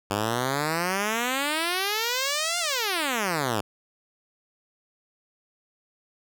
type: exponential two-way sweep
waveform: 5% pulse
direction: up then down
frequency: 98 to 714 to 98 Hz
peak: -13 dBFS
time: 0.1-3.61 s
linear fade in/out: 10 ms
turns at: 2.59 s
effects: none